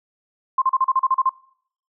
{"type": "tone bursts", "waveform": "sine", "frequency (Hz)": 1053, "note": "C6", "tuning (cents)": 11, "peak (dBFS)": -14, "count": 10, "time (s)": [0.58, 1.294], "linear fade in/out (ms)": 5, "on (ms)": 39, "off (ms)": 36, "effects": ["noise-tail reverb RT60 0.6 s tail -22 dB re dry"]}